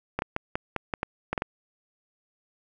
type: clicks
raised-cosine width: 0.5 ms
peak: -12 dBFS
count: 10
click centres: 0.19 / 0.221 / 0.364 / 0.555 / 0.763 / 0.938 / 1.031 / 1.33 / 1.378 / 1.421 s
effects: none